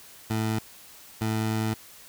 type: tone pair in turn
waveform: 20% pulse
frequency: 110 / 110 Hz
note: A2 / A2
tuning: 0 / 0 cents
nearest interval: unison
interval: 0 cents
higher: neither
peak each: -20 dBFS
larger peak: neither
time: 0.3-0.59 / 1.21-1.74 s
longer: second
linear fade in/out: 5 ms
effects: white hiss -49 dBFS RMS until 2.08 s